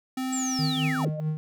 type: tone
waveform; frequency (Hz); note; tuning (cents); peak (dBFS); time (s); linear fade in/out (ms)
square; 259.5; C4; -14; -28; 0.17-1.05; 5
type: linear sweep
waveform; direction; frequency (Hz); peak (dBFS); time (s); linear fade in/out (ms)
sine; down; 7800 to 84.9; -29; 0.32-1.1; 10
type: tone with tremolo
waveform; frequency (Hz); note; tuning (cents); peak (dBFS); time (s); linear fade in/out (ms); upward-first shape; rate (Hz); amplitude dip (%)
triangle; 154.9; D#3; -7; -21; 0.59-1.37; 0; triangle; 4.7; 75
type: tone with exponential growth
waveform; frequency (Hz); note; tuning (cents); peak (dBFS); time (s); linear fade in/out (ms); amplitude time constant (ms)
sine; 612; D#5; -29; -30; 0.84-1.2; 0; 78
effects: none